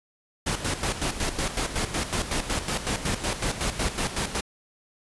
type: noise with tremolo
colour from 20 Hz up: pink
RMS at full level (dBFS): -26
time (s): 0.46-4.41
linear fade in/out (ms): 10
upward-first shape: square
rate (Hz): 5.4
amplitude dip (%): 65
effects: resampled to 24000 Hz